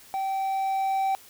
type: tone with level ramp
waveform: triangle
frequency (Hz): 774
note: G5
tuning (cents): -22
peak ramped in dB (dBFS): -24 to -20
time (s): 0.14-1.15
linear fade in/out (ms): 0
effects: white hiss -51 dBFS RMS until 1.29 s